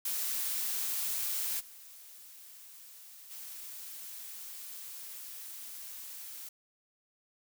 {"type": "noise with level steps", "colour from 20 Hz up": "blue", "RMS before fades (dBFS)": [-34, -52, -45], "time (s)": [0.05, 6.49], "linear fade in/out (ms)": 5, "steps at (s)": [1.59, 3.3], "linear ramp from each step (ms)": 20, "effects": []}